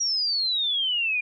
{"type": "exponential sweep", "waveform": "sine", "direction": "down", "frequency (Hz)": [5750, 2403], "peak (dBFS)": -22, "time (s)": [0, 1.21], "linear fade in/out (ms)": 10, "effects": []}